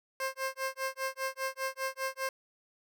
15% pulse tone with tremolo, 530 Hz, C5, 22 cents sharp, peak -24 dBFS, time 0.2-2.29 s, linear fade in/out 2 ms, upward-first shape sine, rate 5 Hz, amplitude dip 100%, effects none

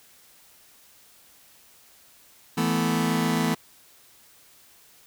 sawtooth chord, E suspended fourth, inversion none, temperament just, 164.81 / 219.8 / 247.2 Hz, E3 / A3 / B3, 0 / -2 / +2 cents, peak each -22 dBFS, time 2.57-3.55 s, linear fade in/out 10 ms, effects white hiss -55 dBFS RMS until 5.06 s

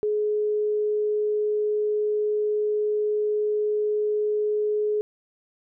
sine tone, 421.8 Hz, G#4, 27 cents sharp, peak -21 dBFS, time 0.03-5.01 s, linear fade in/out 0 ms, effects none

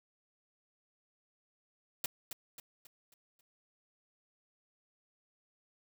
white noise with echo, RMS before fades -35 dBFS, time 2.04-2.06 s, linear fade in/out 2 ms, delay 270 ms, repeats 5, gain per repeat -7 dB, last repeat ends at 3.41 s, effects none

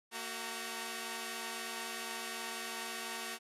5% pulse tone cluster, 229.5 / 374.5 / 634 / 915 Hz, A#3 / F#4 / D#5 / A#5, -27 / +21 / +32 / -32 cents, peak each -33 / -32 / -40 / -33 dBFS, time 0.11-3.39 s, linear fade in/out 50 ms, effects resampled to 32000 Hz

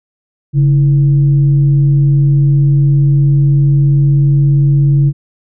sine tone with frequency modulation, 141.6 Hz, C#3, 37 cents sharp, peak -6 dBFS, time 0.53-5.13 s, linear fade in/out 50 ms, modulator 183 Hz, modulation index 0.27, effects none

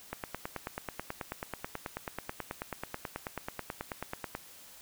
click train, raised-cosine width 0.5 ms, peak -20 dBFS, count 40, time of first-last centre 0.13-4.351 s, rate 9.24 Hz, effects white hiss -53 dBFS RMS until 4.81 s

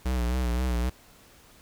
square tone with vibrato, 61.5 Hz, B1, 7 cents flat, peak -25 dBFS, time 0.05-0.9 s, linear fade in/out 10 ms, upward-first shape sine, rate 3.8 Hz, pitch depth 72 cents each way, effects pink hiss -55 dBFS RMS until 1.61 s

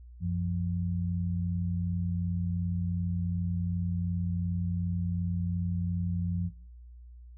sine tone pair together, 91.69 / 174.4 Hz, F#2 / F3, -15 / -2 cents, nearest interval major seventh, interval 1113 cents, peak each -30 / -31 dBFS, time 0.2-6.51 s, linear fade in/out 50 ms, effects noise-tail reverb RT60 0.5 s tail -20 dB re dry + added 60 Hz sine -46 dBFS peak until 7.37 s

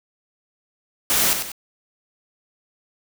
white noise with echo, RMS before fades -19 dBFS, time 1.1-1.33 s, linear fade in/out 0 ms, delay 94 ms, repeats 2, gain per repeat -7 dB, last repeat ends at 1.518 s, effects none

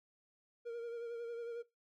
triangle tone with vibrato, 468.1 Hz, A#4, 7 cents sharp, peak -38 dBFS, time 0.65-1.63 s, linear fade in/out 20 ms, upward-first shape sine, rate 11 Hz, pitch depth 31 cents each way, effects noise-tail reverb RT60 0.2 s tail -19 dB re dry

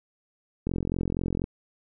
click train, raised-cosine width 3 ms, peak -15 dBFS, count 35, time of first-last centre 0.67-1.441 s, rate 44.1 Hz, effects none

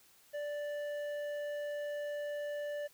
sine tone with hard clipping, 586 Hz, D5, 4 cents flat, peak -38 dBFS, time 0.33-2.88 s, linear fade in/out 20 ms, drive 8 dB, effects white hiss -64 dBFS RMS until 2.93 s

